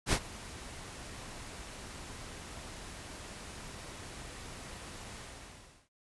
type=noise with ADSR envelope; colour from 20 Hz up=pink; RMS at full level=-27 dBFS; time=0.06-5.89 s; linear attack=64 ms; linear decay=67 ms; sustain=-19 dB; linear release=710 ms; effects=noise-tail reverb RT60 0.1 s tail -17 dB re dry + resampled to 24000 Hz